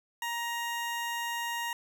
20% pulse tone, 940 Hz, A#5, 14 cents sharp, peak -27 dBFS, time 0.22-1.73 s, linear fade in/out 2 ms, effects none

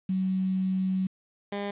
sine / 15% pulse tone pair in turn, 188.2 / 202.2 Hz, F#3 / G#3, +30 / -46 cents, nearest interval minor second, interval 124 cents, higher second, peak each -24 dBFS, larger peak neither, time 0.09-1.07 / 1.52-1.71 s, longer first, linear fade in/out 5 ms, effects resampled to 8000 Hz + 9-bit

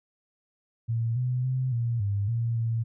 sine tone with pitch steps, 115.1 / 125.5 / 129.2 / 117.6 / 100.8 / 116.3 / 114.5 Hz, A#2 / B2 / C3 / A#2 / G2 / A#2 / A#2, -22 / +28 / -21 / +16 / +49 / -4 / -31 cents, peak -24 dBFS, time 0.88-2.84 s, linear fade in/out 20 ms, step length 280 ms, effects none

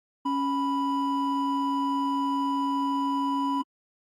triangle tone pair together, 277.2 / 987.8 Hz, C#4 / B5, 0 / 0 cents, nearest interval octave + minor seventh, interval 2200 cents, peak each -25 dBFS, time 0.25-3.62 s, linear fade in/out 10 ms, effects AAC 48 kbps

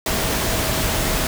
sine tone in noise, 644 Hz, E5, 41 cents flat, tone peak -31 dBFS, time 0.06-1.27 s, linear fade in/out 2 ms, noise pink, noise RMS -21 dBFS, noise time 0.06-1.27 s, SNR -13 dB, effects none

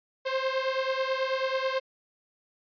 sawtooth beating tone pair, 523.3 / 532.5 Hz, C5 / C5, 0 / +30 cents, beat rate 9.2 Hz, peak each -25 / -26 dBFS, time 0.25-1.8 s, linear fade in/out 20 ms, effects resampled to 11025 Hz

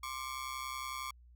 sawtooth ring-modulated tone, 1118 Hz, C#6, 14 cents sharp, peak -32 dBFS, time 0.03-1.11 s, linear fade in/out 5 ms, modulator 65.4 Hz, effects added 60 Hz sine -56 dBFS peak until 1.35 s

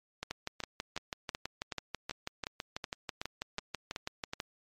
two click trains, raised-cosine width 0.2 ms, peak -19 / -18 dBFS, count 12 / 26, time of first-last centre 0.23-4.334 / 0.31-4.402 s, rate 2.68 / 6.11 Hz, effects MP3 64 kbps

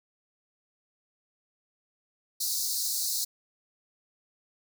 pink high-pass noise, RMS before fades -30 dBFS, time 2.4-3.25 s, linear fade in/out 10 ms, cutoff 4000 Hz, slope 96 dB/octave, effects none

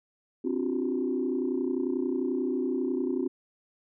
sine tone cluster, 261.6 / 292.4 / 350.5 / 382 Hz, C4 / D4 / F4 / G4, 0 / -7 / +6 / -45 cents, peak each -29 / -34 / -31 / -32 dBFS, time 0.44-3.28 s, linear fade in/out 10 ms, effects tanh soft clip ceiling -18 dBFS

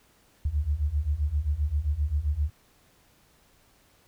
sine beating tone pair, 69.6 / 77.2 Hz, C#2 / D#2, +8 / -13 cents, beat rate 7.6 Hz, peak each -28 / -26 dBFS, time 0.45-2.5 s, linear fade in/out 5 ms, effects pink hiss -62 dBFS RMS until 4.07 s

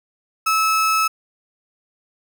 35% pulse tone, 1300 Hz, E6, 24 cents flat, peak -14 dBFS, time 0.46-1.08 s, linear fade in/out 10 ms, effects none

